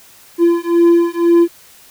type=beating tone pair; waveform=triangle; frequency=340 / 342 Hz; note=F4 / F4; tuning=-46 / -36 cents; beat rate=2 Hz; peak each=-10 dBFS; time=0.38-1.48 s; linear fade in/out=50 ms; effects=white hiss -44 dBFS RMS until 1.9 s